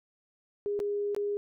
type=tone with dropouts; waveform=sine; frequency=409.2 Hz; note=G#4; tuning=26 cents flat; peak=-28 dBFS; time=0.66-1.37 s; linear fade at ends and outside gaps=0 ms; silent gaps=0.792-0.801 / 1.148-1.164 s; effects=none